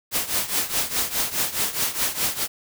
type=noise with tremolo; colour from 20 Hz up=white; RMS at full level=-21 dBFS; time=0.11-2.48 s; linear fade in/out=50 ms; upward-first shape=triangle; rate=4.8 Hz; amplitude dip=85%; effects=none